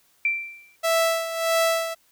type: tone with exponential decay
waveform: sine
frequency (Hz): 2349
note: D7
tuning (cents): 0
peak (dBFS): -17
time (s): 0.25-0.76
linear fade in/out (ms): 2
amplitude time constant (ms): 110
type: tone with tremolo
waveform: sawtooth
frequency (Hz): 659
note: E5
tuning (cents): -1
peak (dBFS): -14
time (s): 0.83-1.95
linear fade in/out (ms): 20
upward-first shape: sine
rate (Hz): 1.6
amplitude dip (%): 70
effects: white hiss -62 dBFS RMS until 2.11 s